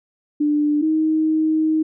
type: tone pair in turn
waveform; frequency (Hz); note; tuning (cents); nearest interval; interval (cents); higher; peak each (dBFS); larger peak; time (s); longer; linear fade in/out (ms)
sine; 296.5 / 314.1; D4 / D#4; +17 / +16; minor second; 99; second; -15; neither; 0.4-0.82 / 0.82-1.83; second; 10
effects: none